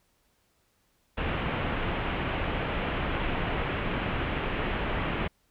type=low-pass noise; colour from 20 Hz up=pink; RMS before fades=-30 dBFS; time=1.17-5.28 s; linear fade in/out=10 ms; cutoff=3100 Hz; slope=48 dB/octave; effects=pink hiss -70 dBFS RMS until 5.5 s

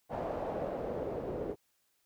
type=noise with low-pass filter sweep; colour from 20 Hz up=white; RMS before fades=-37 dBFS; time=0.09-1.56 s; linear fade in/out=50 ms; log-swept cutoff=680 to 440 Hz; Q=2.8; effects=white hiss -75 dBFS RMS until 2.05 s

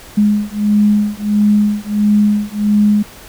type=beating tone pair; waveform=sine; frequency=207.7 / 209.2 Hz; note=G#3 / G#3; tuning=0 / +13 cents; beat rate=1.5 Hz; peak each=-13 dBFS; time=0.17-3.03 s; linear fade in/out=10 ms; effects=pink hiss -37 dBFS RMS until 3.28 s

